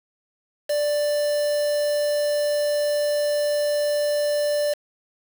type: tone with quantisation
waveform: triangle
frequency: 589 Hz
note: D5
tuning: 5 cents sharp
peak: -18 dBFS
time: 0.69-4.74 s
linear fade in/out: 10 ms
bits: 5
effects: none